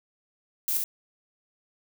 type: noise with echo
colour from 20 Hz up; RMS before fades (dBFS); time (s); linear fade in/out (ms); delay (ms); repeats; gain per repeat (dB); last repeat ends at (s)
violet; -27; 0.68-0.77; 0; 69; 1; -2; 0.839
effects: none